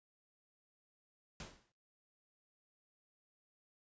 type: noise with exponential decay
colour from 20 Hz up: pink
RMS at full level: -45 dBFS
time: 1.4-1.72 s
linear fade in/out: 1 ms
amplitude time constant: 69 ms
effects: noise-tail reverb RT60 0.4 s tail -22 dB re dry + resampled to 16000 Hz